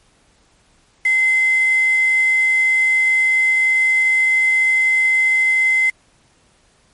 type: tone with quantisation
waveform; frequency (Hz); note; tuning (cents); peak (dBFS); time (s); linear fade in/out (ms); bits
sine; 2061; C7; -27; -12; 1.05-5.9; 5; 5
effects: pink hiss -56 dBFS RMS until 6.93 s + MP3 48 kbps